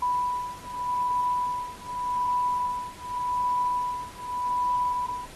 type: beating tone pair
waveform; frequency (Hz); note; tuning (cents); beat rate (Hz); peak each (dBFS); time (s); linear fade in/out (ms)
sine; 987.8 / 988.65; B5 / B5; 0 / +2; 0.85; -28; 0.02-5.26; 5
effects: pink hiss -47 dBFS RMS until 5.35 s + AAC 32 kbps